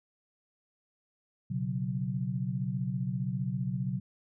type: chord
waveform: sine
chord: B suspended second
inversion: none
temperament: equal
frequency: 123.47 / 138.59 / 185 Hz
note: B2 / C#3 / F#3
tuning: 0 / 0 / 0 cents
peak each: -34 dBFS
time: 1.5-4 s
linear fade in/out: 10 ms
effects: none